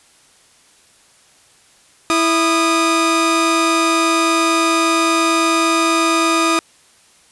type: tone pair together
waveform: sawtooth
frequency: 329.7 / 1230.1 Hz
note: E4 / D#6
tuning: 0 / -20 cents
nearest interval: octave + major seventh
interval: 2280 cents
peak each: -12 dBFS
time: 2.1-6.59 s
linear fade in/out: 0 ms
effects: white hiss -51 dBFS RMS until 7.31 s + resampled to 24000 Hz